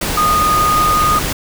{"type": "tone in noise", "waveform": "sine", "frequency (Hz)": 1233, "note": "D#6", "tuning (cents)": -16, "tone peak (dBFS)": -11, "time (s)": [0.17, 1.19], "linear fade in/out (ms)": 5, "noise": "pink", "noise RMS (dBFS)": -19, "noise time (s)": [0.01, 1.33], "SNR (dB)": 5, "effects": []}